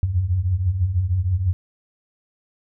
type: tone cluster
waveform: sine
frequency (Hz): 80 / 87.5 / 93.7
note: D#2 / F2 / F#2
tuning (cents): +49 / +4 / +22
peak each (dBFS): -27 / -26 / -19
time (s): 0.03-1.53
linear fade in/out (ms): 0
effects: none